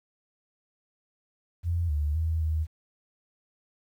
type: tone with pitch steps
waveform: sine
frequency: 85.5 / 74.1 / 80.8 / 78.8 Hz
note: F2 / D2 / E2 / D#2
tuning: -36 / +16 / -34 / +23 cents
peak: -24 dBFS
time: 1.63-2.67 s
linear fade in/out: 50 ms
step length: 260 ms
effects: 10-bit